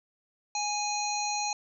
harmonic tone with a mistuned harmonic, 829 Hz, G#5, 3 cents flat, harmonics 1 / 3 / 5 / 7 / 8, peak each -31 / -37 / -36 / -40 / -35 dBFS, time 0.55-1.53 s, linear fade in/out 2 ms, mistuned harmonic 7, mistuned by +17 cents, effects none

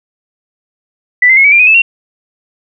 sine tone with pitch steps, 1981 / 2075 / 2173 / 2276 / 2383 / 2496 / 2614 / 2738 Hz, B6 / C7 / C#7 / C#7 / D7 / D#7 / E7 / F7, +5 / -15 / -35 / +45 / +25 / +5 / -15 / -35 cents, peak -3 dBFS, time 1.22-1.82 s, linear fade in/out 5 ms, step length 75 ms, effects none

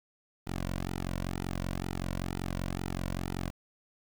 sawtooth tone with flanger, 45.23 Hz, F#1, 39 cents flat, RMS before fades -35 dBFS, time 0.46-3.51 s, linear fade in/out 20 ms, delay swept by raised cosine 1.8 to 2.44 ms, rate 2.1 Hz, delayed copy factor -0.95, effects 9-bit

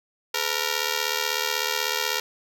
5% pulse ring-modulated tone, 466.2 Hz, A#4, in tune, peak -9 dBFS, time 0.34-2.2 s, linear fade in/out 5 ms, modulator 38.1 Hz, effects none

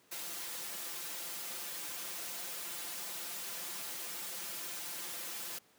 white noise with comb filter, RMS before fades -42 dBFS, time 0.11-5.59 s, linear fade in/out 10 ms, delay 5.8 ms, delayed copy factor +0.95, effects pink hiss -66 dBFS RMS until 5.78 s + high-pass 200 Hz 12 dB/octave

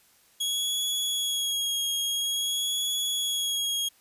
sawtooth tone with vibrato, 3322 Hz, G#7, in tune, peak -23 dBFS, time 0.4-3.89 s, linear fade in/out 10 ms, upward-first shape sine, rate 0.49 Hz, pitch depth 26 cents each way, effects white hiss -61 dBFS RMS until 4 s + resampled to 32000 Hz

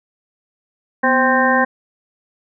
harmonic tone with a mistuned harmonic, 261.6 Hz, C4, in tune, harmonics 1 / 2 / 3 / 4 / 6 / 7, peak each -19 / -19 / -19 / -19 / -19 / -19 dBFS, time 1.03-1.65 s, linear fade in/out 10 ms, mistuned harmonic 1, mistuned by -95 cents, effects none

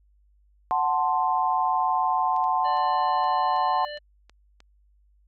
sine chord, F# diminished, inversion none, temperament equal, 740 / 880 / 1046.5 Hz, F#5 / A5 / C6, 0 / 0 / 0 cents, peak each -25 dBFS, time 0.71-3.85 s, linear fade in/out 0 ms
clicks, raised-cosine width 0.2 ms, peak -32 dBFS, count 8, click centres 2.364 / 2.441 / 2.771 / 3.242 / 3.564 / 3.974 / 4.296 / 4.604 s
harmonic tone, 592 Hz, D5, 14 cents sharp, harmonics 1 / 3 / 5 / 7, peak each -35 / -40 / -42 / -43 dBFS, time 2.64-3.99 s, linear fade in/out 20 ms
effects added 50 Hz sine -58 dBFS peak until 5.27 s

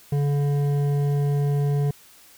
sine tone with hard clipping, 143.2 Hz, D3, 43 cents flat, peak -21 dBFS, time 0.12-1.91 s, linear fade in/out 5 ms, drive 9 dB, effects white hiss -51 dBFS RMS until 2.37 s

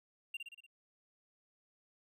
triangle tone with echo, 2775 Hz, F7, 12 cents flat, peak -36 dBFS, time 0.34-0.37 s, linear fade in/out 5 ms, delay 59 ms, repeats 5, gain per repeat -4 dB, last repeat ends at 0.665 s, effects none

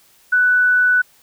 sine tone, 1488 Hz, F#6, 9 cents sharp, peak -11 dBFS, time 0.32-1.02 s, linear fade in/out 10 ms, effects white hiss -53 dBFS RMS until 1.22 s

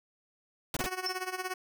pink noise bursts, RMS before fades -33 dBFS, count 3, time 0.74-0.865 s, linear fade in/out 2 ms, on 27 ms, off 22 ms
10% pulse tone with tremolo, 370 Hz, F#4, in tune, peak -23 dBFS, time 0.8-1.54 s, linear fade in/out 5 ms, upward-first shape sine, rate 17 Hz, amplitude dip 80%
sine tone with exponential decay, 5360 Hz, E8, 28 cents sharp, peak -27 dBFS, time 1.06-1.23 s, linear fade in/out 2 ms, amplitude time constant 35 ms
effects none

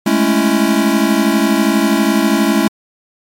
square chord, A major seventh, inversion third, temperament equal with one note detuned, 207.7 / 220 / 277.2 / 332.5 Hz, G#3 / A3 / C#4 / E4, 0 / 0 / 0 / +15 cents, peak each -17 dBFS, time 0.06-2.68 s, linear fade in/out 5 ms, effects MP3 64 kbps

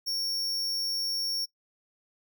45% pulse tone, 5500 Hz, F8, 27 cents flat, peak -29 dBFS, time 0.06-1.46 s, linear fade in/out 20 ms, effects noise-tail reverb RT60 0.1 s tail -22 dB re dry

